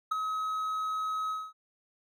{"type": "tone with ADSR envelope", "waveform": "triangle", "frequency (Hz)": 1276, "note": "D#6", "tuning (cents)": 43, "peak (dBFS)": -21, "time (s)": [0.11, 1.53], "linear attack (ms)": 11, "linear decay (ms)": 6, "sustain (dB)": -7, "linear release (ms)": 230, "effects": []}